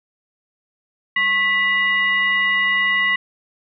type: tone with frequency modulation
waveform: sine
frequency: 1975.5 Hz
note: B6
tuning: in tune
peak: -15 dBFS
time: 1.16-3.16 s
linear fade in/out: 5 ms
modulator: 889 Hz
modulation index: 0.64
effects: none